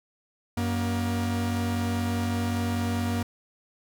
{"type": "tone pair together", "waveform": "45% pulse", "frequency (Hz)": [94, 237], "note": ["F#2", "A#3"], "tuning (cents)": [28, 29], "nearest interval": "octave + major third", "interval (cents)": 1601, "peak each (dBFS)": -28, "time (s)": [0.57, 3.23], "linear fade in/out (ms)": 5, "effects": []}